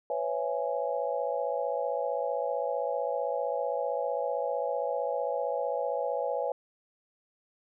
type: chord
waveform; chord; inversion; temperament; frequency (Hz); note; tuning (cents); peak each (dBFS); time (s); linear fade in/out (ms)
sine; C# minor seventh; third; just; 498.9 / 554.4 / 665.2 / 831.5; B4 / C#5 / E5 / G#5; +17 / 0 / +16 / +2; -33 / -32 / -35 / -35; 0.1-6.52; 2
effects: none